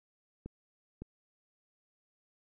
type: clicks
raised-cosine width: 3 ms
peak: -29 dBFS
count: 2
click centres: 0.46 / 1.02 s
effects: none